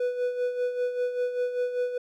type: tone with tremolo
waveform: triangle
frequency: 493.9 Hz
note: B4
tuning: in tune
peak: -21 dBFS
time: 0-1.98 s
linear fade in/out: 5 ms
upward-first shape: sine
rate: 5.1 Hz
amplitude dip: 60%
effects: none